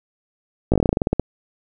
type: slowing click train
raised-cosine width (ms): 2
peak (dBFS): -3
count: 14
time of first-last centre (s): 0.72-1.196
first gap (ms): 17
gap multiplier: 1.12
effects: none